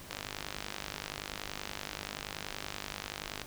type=click train; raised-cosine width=0.2 ms; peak=-19 dBFS; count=168; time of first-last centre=0.11-3.417 s; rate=50.5 Hz; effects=pink hiss -49 dBFS RMS until 3.46 s